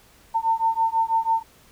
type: beating tone pair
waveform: sine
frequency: 900 / 906.1 Hz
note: A5 / A#5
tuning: +39 / -49 cents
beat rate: 6.1 Hz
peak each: -22 dBFS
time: 0.34-1.43 s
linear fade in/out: 20 ms
effects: pink hiss -54 dBFS RMS until 1.71 s